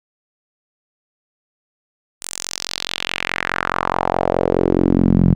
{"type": "tone with band-pass filter sweep", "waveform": "sawtooth", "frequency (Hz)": 44.76, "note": "F1", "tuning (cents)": 43, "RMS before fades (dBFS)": -18, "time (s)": [2.21, 5.35], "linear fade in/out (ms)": 20, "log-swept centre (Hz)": [8800, 160], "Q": 2.4, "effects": []}